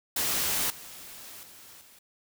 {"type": "noise with level steps", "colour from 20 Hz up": "white", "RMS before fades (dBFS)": [-28, -45, -50, -55], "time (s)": [0.16, 1.99], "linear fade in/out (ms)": 5, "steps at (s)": [0.7, 1.43, 1.81], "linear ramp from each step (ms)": 2, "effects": []}